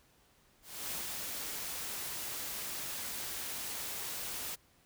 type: noise with ADSR envelope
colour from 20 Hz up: white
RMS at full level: -38 dBFS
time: 0.62-4.56 s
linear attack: 290 ms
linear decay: 140 ms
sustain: -2 dB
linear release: 19 ms
effects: pink hiss -67 dBFS RMS until 4.85 s